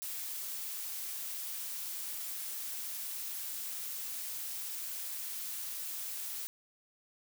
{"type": "noise", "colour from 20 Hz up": "blue", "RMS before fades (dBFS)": -40, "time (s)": [0.02, 6.47], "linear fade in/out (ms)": 0, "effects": []}